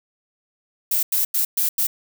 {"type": "noise bursts at uneven times", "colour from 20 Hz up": "violet", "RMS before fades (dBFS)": -20, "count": 5, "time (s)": [[0.91, 1.03], [1.12, 1.25], [1.34, 1.45], [1.57, 1.69], [1.78, 1.87]], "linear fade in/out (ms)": 5, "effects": []}